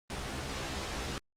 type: noise with comb filter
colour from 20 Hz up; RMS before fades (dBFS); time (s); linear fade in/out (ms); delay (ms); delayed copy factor
pink; -37; 0.1-1.18; 0; 15; +0.95
effects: low-pass 7000 Hz 12 dB/octave + Opus 24 kbps